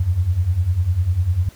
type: beating tone pair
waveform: sine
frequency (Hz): 82.41 / 92.41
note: E2 / F#2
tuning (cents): 0 / -2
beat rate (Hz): 10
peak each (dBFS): -21 / -17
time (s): 0-1.49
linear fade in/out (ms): 5
effects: pink hiss -48 dBFS RMS until 1.55 s